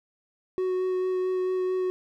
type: tone with vibrato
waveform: triangle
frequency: 370 Hz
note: F#4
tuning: in tune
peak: -22 dBFS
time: 0.58-1.9 s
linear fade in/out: 0 ms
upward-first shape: sine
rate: 4.5 Hz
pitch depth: 10 cents each way
effects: none